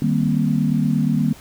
sine chord, C minor seventh, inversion first, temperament equal with one note detuned, 153.33 / 196 / 233.1 / 261.6 Hz, Eb3 / G3 / Bb3 / C4, -25 / 0 / 0 / 0 cents, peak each -20 / -22 / -20 / -25 dBFS, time 0.02-1.33 s, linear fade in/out 2 ms, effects pink hiss -44 dBFS RMS until 1.4 s

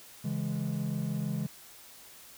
triangle chord, C# minor, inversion none, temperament equal, 138.59 / 164.81 / 207.7 Hz, C#3 / E3 / G#3, 0 / 0 / 0 cents, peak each -32 dBFS, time 0.24-1.47 s, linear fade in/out 10 ms, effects tanh soft clip ceiling -21 dBFS + white hiss -52 dBFS RMS until 2.37 s

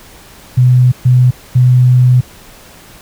sine tone bursts at uneven times, 125.7 Hz, B2, 31 cents sharp, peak -4 dBFS, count 3, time 0.57-0.92 / 1.05-1.31 / 1.55-2.21 s, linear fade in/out 10 ms, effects pink hiss -38 dBFS RMS until 3.01 s

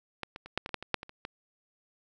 clicks, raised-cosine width 0.3 ms, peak -18 / -25 / -29 / -12 / -20 / -27 / -14 / -24 / -9 / -24 / -30 / -21 dBFS, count 12, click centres 0.233 / 0.361 / 0.46 / 0.576 / 0.661 / 0.692 / 0.743 / 0.826 / 0.943 / 1.031 / 1.094 / 1.251 s, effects none

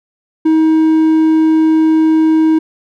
triangle tone, 317.2 Hz, D#4, 33 cents sharp, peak -5 dBFS, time 0.45-2.59 s, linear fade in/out 10 ms, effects none

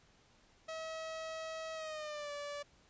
sawtooth tone with pitch glide, 642 to 578.6 Hz, E5 to D5, -46 to -26 cents, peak -37 dBFS, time 0.68-2.63 s, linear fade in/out 10 ms, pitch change -180 cents, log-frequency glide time 1.74-2.32 s, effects pink hiss -67 dBFS RMS until 2.89 s + resampled to 16000 Hz

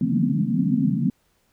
white band-pass noise, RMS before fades -21 dBFS, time 0.01-1.1 s, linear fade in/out 2 ms, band 140 to 270 Hz, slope 96 dB/octave, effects pink hiss -66 dBFS RMS until 1.52 s

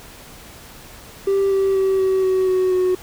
triangle tone with pitch steps, 392.5 / 388.2 / 384 / 379.8 / 375.6 / 371.5 / 367.5 Hz, G4 / G4 / G4 / F#4 / F#4 / F#4 / F#4, +2 / -17 / -36 / +45 / +26 / +7 / -12 cents, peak -12 dBFS, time 1.27-2.95 s, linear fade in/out 5 ms, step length 240 ms, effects tanh soft clip ceiling -9 dBFS + pink hiss -41 dBFS RMS until 3.02 s

